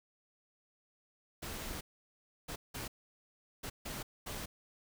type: noise bursts at uneven times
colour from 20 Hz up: pink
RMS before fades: -42 dBFS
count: 6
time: 1.42-1.81 / 2.48-2.56 / 2.74-2.88 / 3.63-3.7 / 3.85-4.03 / 4.26-4.46 s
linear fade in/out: 10 ms
effects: none